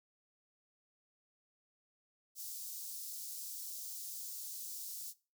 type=high-pass noise; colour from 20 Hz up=white; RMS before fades=-45 dBFS; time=2.35-5.14 s; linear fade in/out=50 ms; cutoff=4800 Hz; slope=24 dB/octave; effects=noise-tail reverb RT60 0.3 s tail -18 dB re dry